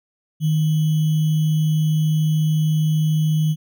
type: tone with sample-and-hold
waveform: sine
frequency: 155.56 Hz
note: D#3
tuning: in tune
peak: -15 dBFS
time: 0.4-3.56 s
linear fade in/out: 50 ms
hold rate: 3150 Hz
effects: none